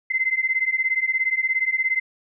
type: beating tone pair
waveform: sine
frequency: 2056 / 2073 Hz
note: C7 / C7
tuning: -31 / -17 cents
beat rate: 17 Hz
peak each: -23 / -22 dBFS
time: 0.1-2 s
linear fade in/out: 10 ms
effects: none